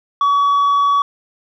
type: tone with tanh clipping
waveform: sine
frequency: 1133 Hz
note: C#6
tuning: 37 cents sharp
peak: -12 dBFS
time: 0.21-1.02 s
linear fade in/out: 2 ms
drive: 3 dB
effects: none